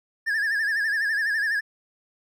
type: tone with vibrato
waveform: triangle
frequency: 1721 Hz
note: A6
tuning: 39 cents flat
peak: -20 dBFS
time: 0.26-1.61 s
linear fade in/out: 20 ms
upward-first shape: sine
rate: 12 Hz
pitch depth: 95 cents each way
effects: none